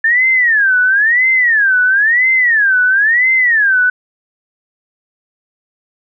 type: tone with vibrato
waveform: sine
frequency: 1755 Hz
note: A6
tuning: 5 cents flat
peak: -8 dBFS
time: 0.04-3.9 s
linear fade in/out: 5 ms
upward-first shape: sine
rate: 0.99 Hz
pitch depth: 290 cents each way
effects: none